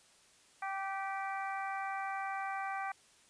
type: harmonic tone with a mistuned harmonic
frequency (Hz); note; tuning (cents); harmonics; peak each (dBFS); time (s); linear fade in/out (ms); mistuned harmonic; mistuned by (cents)
390; G4; -9; 2 / 3 / 4 / 5 / 6; -38 / -42 / -44 / -46 / -48; 0.62-2.92; 5; 4; -20
effects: white hiss -64 dBFS RMS until 3.29 s + resampled to 22050 Hz